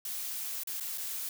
blue noise with dropouts, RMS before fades -37 dBFS, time 0.05-1.29 s, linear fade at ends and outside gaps 2 ms, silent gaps 0.635-0.672 / 0.8-0.807 / 0.976-0.98 s, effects none

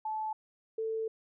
sine tone pair in turn, 868 / 444.4 Hz, A5 / A4, -24 / +17 cents, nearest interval octave, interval 1159 cents, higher first, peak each -32 / -31 dBFS, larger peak second, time 0.05-0.33 / 0.78-1.08 s, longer second, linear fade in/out 5 ms, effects none

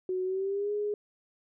sine tone with pitch glide, 370 to 415.3 Hz, F#4 to G#4, 0 to 0 cents, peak -28 dBFS, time 0.09-0.94 s, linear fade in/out 2 ms, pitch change +200 cents, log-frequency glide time 0.24-0.72 s, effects none

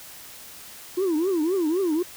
sine tone with vibrato, 344.8 Hz, F4, 22 cents flat, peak -18 dBFS, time 0.97-2.03 s, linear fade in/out 10 ms, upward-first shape triangle, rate 3.9 Hz, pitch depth 270 cents each way, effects tanh soft clip ceiling -19 dBFS + white hiss -43 dBFS RMS until 2.16 s

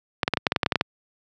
clicks, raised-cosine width 0.3 ms, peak -3 dBFS, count 12, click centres 0.232 / 0.279 / 0.337 / 0.372 / 0.468 / 0.521 / 0.562 / 0.632 / 0.662 / 0.722 / 0.757 / 0.811 s, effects high-pass 100 Hz 12 dB/octave

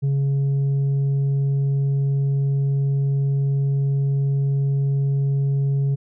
sine tone with tanh clipping, 138.59 Hz, C#3, in tune, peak -18 dBFS, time 0.02-5.96 s, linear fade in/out 20 ms, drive 3 dB, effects none

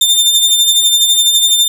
sawtooth tone with tremolo, 3597 Hz, A7, 37 cents sharp, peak -3 dBFS, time 0.01-1.68 s, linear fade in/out 5 ms, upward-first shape sine, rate 12 Hz, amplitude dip 45%, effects 7-bit

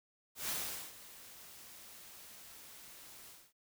white noise with ADSR envelope, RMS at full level -37 dBFS, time 0.35-3.53 s, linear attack 140 ms, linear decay 430 ms, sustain -17 dB, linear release 240 ms, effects none

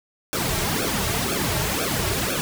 pink noise with flanger, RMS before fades -24 dBFS, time 0.33-2.41 s, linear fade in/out 0 ms, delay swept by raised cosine 1 to 4.1 ms, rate 2 Hz, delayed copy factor -0.95, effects none

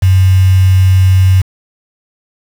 sine tone with quantisation, 93.7 Hz, F#2, 22 cents sharp, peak -4 dBFS, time 0.02-1.42 s, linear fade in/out 10 ms, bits 4, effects none

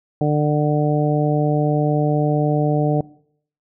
harmonic tone, 149.2 Hz, D3, 28 cents sharp, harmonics 1 / 2 / 3 / 4 / 5, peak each -18 / -21 / -23 / -24 / -25 dBFS, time 0.21-3.01 s, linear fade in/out 2 ms, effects noise-tail reverb RT60 0.6 s tail -21 dB re dry

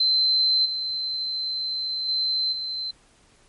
sine tone with level steps, 4086 Hz, C8, 42 cents flat, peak -17 / -25 / -21 / -27 dBFS, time 0-2.91 s, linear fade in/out 5 ms, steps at 0.65 / 2.08 / 2.52 s, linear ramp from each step 10 ms, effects pink hiss -58 dBFS RMS until 3.48 s + MP3 48 kbps

